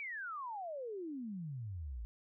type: exponential sweep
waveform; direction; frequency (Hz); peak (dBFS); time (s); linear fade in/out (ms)
sine; down; 2349 to 52.6; -40; 0-2.05; 0
effects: none